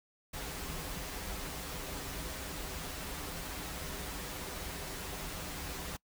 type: noise with comb filter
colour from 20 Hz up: pink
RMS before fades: -41 dBFS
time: 0.33-5.97 s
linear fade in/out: 10 ms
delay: 8.8 ms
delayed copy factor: -0.55
effects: noise-tail reverb RT60 0.1 s tail -24 dB re dry